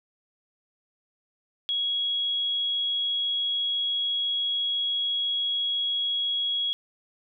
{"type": "tone", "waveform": "sine", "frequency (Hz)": 3322, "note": "G#7", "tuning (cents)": 0, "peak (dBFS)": -24, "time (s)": [1.69, 6.73], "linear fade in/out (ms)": 0, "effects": []}